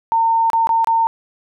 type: tone with dropouts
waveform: sine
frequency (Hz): 910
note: A#5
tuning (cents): -42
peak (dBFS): -12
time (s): 0.12-1.07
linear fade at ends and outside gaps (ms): 0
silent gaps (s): 0.501-0.532 / 0.671-0.692 / 0.845-0.872
effects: none